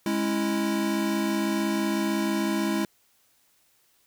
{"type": "chord", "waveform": "square", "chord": "C# minor", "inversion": "second", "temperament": "equal with one note detuned", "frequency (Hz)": [207.7, 273.7, 329.6], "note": ["G#3", "C#4", "E4"], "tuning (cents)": [0, -22, 0], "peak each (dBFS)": [-28, -33, -28], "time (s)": [0.06, 2.85], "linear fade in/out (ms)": 2, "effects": ["white hiss -65 dBFS RMS until 4.06 s"]}